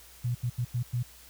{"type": "tone bursts at uneven times", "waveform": "sine", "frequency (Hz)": 121.8, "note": "B2", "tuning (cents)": -24, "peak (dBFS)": -26, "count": 5, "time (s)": [[0.24, 0.35], [0.43, 0.5], [0.58, 0.65], [0.74, 0.83], [0.93, 1.03]], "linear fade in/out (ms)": 10, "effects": ["added 60 Hz sine -57 dBFS peak until 1.29 s", "white hiss -53 dBFS RMS until 1.29 s"]}